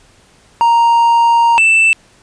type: tone pair in turn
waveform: triangle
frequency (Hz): 932.3 / 2655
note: A#5 / E7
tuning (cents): 0 / +12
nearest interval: octave + tritone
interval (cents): 1812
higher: second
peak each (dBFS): -5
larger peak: neither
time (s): 0.61-1.58 / 1.58-1.93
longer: first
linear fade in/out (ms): 0
effects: pink hiss -48 dBFS RMS until 2.22 s + resampled to 22050 Hz